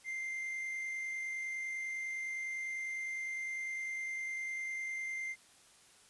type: tone with amplitude modulation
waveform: triangle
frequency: 2093 Hz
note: C7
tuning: in tune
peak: -34 dBFS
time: 0.04-5.36 s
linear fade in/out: 50 ms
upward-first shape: sine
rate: 49.9 Hz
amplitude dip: 25%
effects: white hiss -62 dBFS RMS until 6.09 s + resampled to 24000 Hz